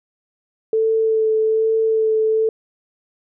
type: tone with vibrato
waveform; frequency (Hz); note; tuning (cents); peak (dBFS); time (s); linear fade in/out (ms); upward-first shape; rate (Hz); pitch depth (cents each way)
sine; 441.3; A4; +5; -14; 0.73-2.49; 2; sine; 1.2; 14
effects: none